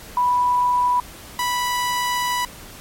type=tone pair in turn; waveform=sine / sawtooth; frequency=985 / 985 Hz; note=B5 / B5; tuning=-5 / -5 cents; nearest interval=unison; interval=0 cents; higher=neither; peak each=-15 / -16 dBFS; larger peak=first; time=0.17-1 / 1.39-2.45 s; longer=second; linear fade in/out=2 ms; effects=pink hiss -40 dBFS RMS until 2.8 s + MP3 64 kbps